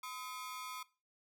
sawtooth ring-modulated tone, 1146 Hz, D6, 43 cents flat, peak -36 dBFS, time 0.03-0.83 s, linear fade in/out 5 ms, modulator 125 Hz, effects noise-tail reverb RT60 0.3 s tail -19 dB re dry

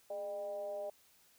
sine tone with frequency modulation, 606 Hz, D#5, 46 cents flat, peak -38 dBFS, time 0.1-0.9 s, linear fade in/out 5 ms, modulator 190 Hz, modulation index 0.55, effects white hiss -67 dBFS RMS until 1.38 s

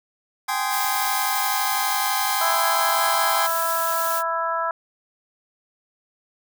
sawtooth chord, Ab major seventh, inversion third, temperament just, 778.7 / 830.6 / 1038.3 / 1245.9 Hz, G5 / Ab5 / C6 / Eb6, -12 / 0 / -14 / +2 cents, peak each -23 / -23 / -23 / -27 dBFS, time 0.48-3.47 s, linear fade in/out 10 ms
blue noise, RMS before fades -28 dBFS, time 0.69-4.23 s, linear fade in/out 50 ms
harmonic tone, 331.2 Hz, E4, 8 cents sharp, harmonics 2 / 3 / 4 / 5, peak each -28 / -26 / -25 / -32 dBFS, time 2.41-4.71 s, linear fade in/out 2 ms
effects none

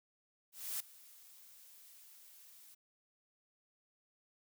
blue noise with ADSR envelope, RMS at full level -38 dBFS, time 0.52-2.75 s, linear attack 280 ms, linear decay 5 ms, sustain -21 dB, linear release 11 ms, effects none

